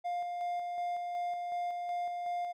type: tone with tremolo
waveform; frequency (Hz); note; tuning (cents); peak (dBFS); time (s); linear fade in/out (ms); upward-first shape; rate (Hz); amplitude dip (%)
triangle; 704; F5; +14; -30; 0.04-2.53; 20; square; 2.7; 30
effects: none